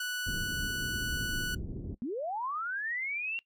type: tone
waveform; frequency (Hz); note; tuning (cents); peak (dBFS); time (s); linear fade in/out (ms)
sawtooth; 1480; F#6; 0; -29; 0-1.55; 5
type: low-pass noise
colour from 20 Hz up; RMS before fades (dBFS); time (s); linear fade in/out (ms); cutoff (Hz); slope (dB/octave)
pink; -38; 0.26-1.95; 5; 350; 24
type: linear sweep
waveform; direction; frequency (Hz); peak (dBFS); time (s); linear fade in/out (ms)
sine; up; 212.5 to 2773; -32; 2.02-3.39; 0
effects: noise-tail reverb RT60 0.1 s tail -20 dB re dry